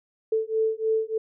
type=beating tone pair; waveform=sine; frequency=440 / 443.3 Hz; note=A4 / A4; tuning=0 / +13 cents; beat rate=3.3 Hz; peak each=-25 dBFS; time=0.32-1.18 s; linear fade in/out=5 ms; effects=none